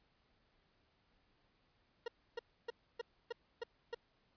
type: tone bursts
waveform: 40% pulse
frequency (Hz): 469.8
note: A#4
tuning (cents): +13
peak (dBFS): -38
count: 7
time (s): 2.06-3.947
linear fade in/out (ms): 5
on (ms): 21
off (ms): 290
effects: pink hiss -75 dBFS RMS until 4.36 s + resampled to 11025 Hz